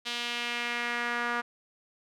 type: tone with band-pass filter sweep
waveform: sawtooth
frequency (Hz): 239.1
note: A#3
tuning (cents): +44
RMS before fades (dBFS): -32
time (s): 0.05-1.42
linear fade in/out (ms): 20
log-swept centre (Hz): 3500 to 1400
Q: 2
effects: none